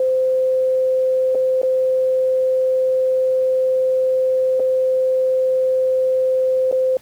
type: tone with dropouts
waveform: sine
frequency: 518 Hz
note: C5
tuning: 17 cents flat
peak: -14 dBFS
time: 0-6.97 s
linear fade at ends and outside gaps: 2 ms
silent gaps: 1.349-1.353 / 1.617-1.631 / 4.597-4.601 / 6.714-6.725 s
effects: pink hiss -49 dBFS RMS until 7.01 s + high-pass 80 Hz 12 dB/octave

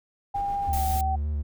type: tone with pitch glide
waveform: sine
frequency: 802 to 765.3 Hz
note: G5 to G5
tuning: +39 to -42 cents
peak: -25 dBFS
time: 0.34-1.16 s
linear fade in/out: 10 ms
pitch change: -81 cents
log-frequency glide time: 0.67-0.85 s
type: noise with tremolo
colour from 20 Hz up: brown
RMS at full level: -38 dBFS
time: 0.34-1.02 s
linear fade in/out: 20 ms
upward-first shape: square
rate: 7.1 Hz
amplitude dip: 30%
type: tone with vibrato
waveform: triangle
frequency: 73.9 Hz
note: D2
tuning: 11 cents sharp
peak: -23 dBFS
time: 0.67-1.43 s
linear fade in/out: 20 ms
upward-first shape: square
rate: 5.2 Hz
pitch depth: 25 cents each way
type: noise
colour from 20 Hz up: blue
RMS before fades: -35 dBFS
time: 0.73-1.01 s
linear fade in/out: 2 ms
effects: none

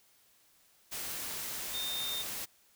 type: tone in noise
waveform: sine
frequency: 3646 Hz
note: A#7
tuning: 39 cents flat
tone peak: -35 dBFS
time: 1.73-2.23 s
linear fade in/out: 20 ms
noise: white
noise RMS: -39 dBFS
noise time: 0.91-2.46 s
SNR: +1 dB
effects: white hiss -66 dBFS RMS until 2.75 s

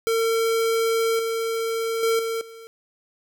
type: tone with level steps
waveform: square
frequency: 453.7 Hz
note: A#4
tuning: 47 cents flat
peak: -20 / -24 / -19 / -25 / -40 dBFS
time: 0.07-2.67 s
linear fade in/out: 0 ms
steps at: 1.19 / 2.03 / 2.19 / 2.41 s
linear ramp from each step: 2 ms
effects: 10-bit

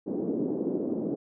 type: band-pass noise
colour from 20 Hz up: pink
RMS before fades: -30 dBFS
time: 0.06-1.16 s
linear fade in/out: 20 ms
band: 230 to 420 Hz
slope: 24 dB/octave
effects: none

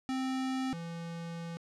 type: tone pair in turn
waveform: square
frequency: 261.6 / 168.09 Hz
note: C4 / E3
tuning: 0 / +34 cents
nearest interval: minor sixth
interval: 766 cents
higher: first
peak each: -32 / -39 dBFS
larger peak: first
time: 0.09-0.73 / 0.73-1.57 s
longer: second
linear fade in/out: 0 ms
effects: low-pass 7000 Hz 12 dB/octave

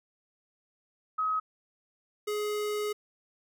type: tone pair in turn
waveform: sine / square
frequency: 1271 / 419.3 Hz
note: D#6 / G#4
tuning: +36 / +17 cents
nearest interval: octave + perfect fifth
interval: 1919 cents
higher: first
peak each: -26 / -30 dBFS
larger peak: first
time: 1.18-1.4 / 2.27-2.93 s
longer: second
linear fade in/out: 10 ms
effects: none

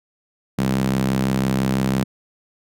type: tone with high-pass filter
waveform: sawtooth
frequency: 66 Hz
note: C2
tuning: 16 cents sharp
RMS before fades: -20 dBFS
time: 0.58-2.04 s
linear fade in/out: 10 ms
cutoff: 170 Hz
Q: 3.1
effects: none

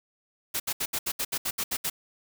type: noise bursts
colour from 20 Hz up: white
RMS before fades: -29 dBFS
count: 11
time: 0.54-1.9 s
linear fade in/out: 10 ms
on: 60 ms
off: 70 ms
effects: none

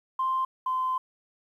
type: tone pair in turn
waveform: sine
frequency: 1046.5 / 1031.5 Hz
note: C6 / C6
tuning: 0 / -25 cents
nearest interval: unison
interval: 25 cents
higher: first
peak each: -23 / -24 dBFS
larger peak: first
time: 0.19-0.45 / 0.66-0.98 s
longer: second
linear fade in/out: 5 ms
effects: tanh soft clip ceiling -19 dBFS + 10-bit

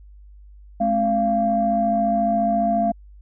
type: tone cluster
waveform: sine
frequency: 214.2 / 268.6 / 688 Hz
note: A3 / C4 / F5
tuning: -46 / +46 / -26 cents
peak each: -22 / -27 / -18 dBFS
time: 0.8-2.92 s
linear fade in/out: 10 ms
effects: tanh soft clip ceiling -8 dBFS + added 50 Hz sine -42 dBFS peak until 3.21 s

